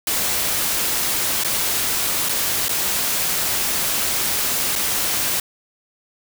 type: noise with dropouts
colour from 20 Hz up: white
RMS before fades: -21 dBFS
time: 0.07-5.4 s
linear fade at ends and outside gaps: 2 ms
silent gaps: 1.437-1.446 / 2.288-2.292 / 2.684-2.692 / 4.755-4.759 s
effects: none